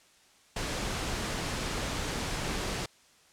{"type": "noise", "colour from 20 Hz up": "pink", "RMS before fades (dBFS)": -33, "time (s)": [0.56, 2.86], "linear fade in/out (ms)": 5, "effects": ["white hiss -61 dBFS RMS until 3.32 s", "low-pass 8000 Hz 12 dB/octave"]}